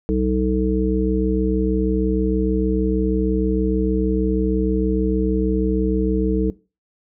harmonic tone, 63.2 Hz, B1, 41 cents sharp, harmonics 1 / 3 / 5 / 7, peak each -22 / -22 / -22 / -22 dBFS, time 0.09-6.5 s, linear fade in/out 0 ms, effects noise-tail reverb RT60 0.3 s tail -20 dB re dry

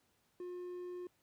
triangle tone, 357.6 Hz, F4, 41 cents sharp, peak -40 dBFS, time 0.4-1.07 s, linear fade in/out 2 ms, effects pink hiss -75 dBFS RMS until 1.22 s + high-pass 80 Hz 12 dB/octave

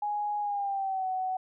sine tone with pitch glide, 830.6 to 748.6 Hz, G#5 to F#5, 0 to +20 cents, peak -28 dBFS, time 0.02-1.37 s, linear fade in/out 5 ms, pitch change -180 cents, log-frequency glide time 0.4-1.08 s, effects none

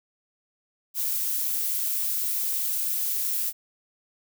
violet noise, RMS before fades -27 dBFS, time 0.94-3.53 s, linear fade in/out 50 ms, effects none

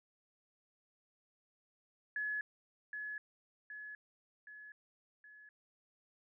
sine tone with echo, 1700 Hz, G#6, 40 cents sharp, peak -35 dBFS, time 2.16-2.41 s, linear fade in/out 2 ms, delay 770 ms, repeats 4, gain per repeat -5 dB, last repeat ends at 5.49 s, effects none

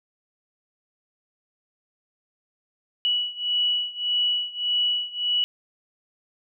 sine beating tone pair, 2939 / 2940.7 Hz, F#7 / F#7, -12 / -11 cents, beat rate 1.7 Hz, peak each -24 / -26 dBFS, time 3.05-5.44 s, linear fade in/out 0 ms, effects none

